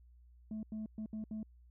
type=tone bursts at uneven times; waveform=sine; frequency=216.7 Hz; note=A3; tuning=26 cents flat; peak=-36 dBFS; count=5; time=0.51-0.63 / 0.72-0.86 / 0.98-1.06 / 1.13-1.24 / 1.31-1.43 s; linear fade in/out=2 ms; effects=tanh soft clip ceiling -37 dBFS + added 60 Hz sine -58 dBFS peak until 1.7 s